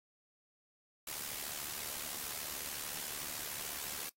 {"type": "noise with amplitude modulation", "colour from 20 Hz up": "white", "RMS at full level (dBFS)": -39, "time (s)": [1.07, 4.09], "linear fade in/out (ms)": 5, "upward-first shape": "sine", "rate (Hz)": 73.7, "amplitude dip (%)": 65, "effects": ["noise-tail reverb RT60 0.1 s tail -21 dB re dry", "AAC 48 kbps"]}